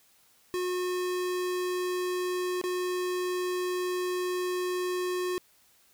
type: tone with dropouts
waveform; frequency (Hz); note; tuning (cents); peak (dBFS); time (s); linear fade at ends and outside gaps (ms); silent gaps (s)
square; 362.2; F#4; -37; -29; 0.54-5.38; 0; 2.614-2.639
effects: white hiss -63 dBFS RMS until 5.93 s